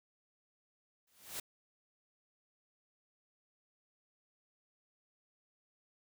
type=noise with exponential growth; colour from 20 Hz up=white; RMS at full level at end=-38 dBFS; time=1.07-1.4 s; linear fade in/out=5 ms; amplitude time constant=71 ms; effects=none